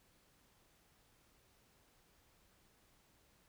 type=silence; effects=pink hiss -71 dBFS RMS until 3.48 s